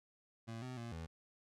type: tone with pitch steps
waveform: 25% pulse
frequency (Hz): 114 / 127.3 / 117 / 81.9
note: A#2 / C3 / A#2 / E2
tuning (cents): -38 / -47 / +7 / -11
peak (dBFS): -40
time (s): 0.47-1.07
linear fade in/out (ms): 20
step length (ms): 150
effects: low-pass 8000 Hz 12 dB/octave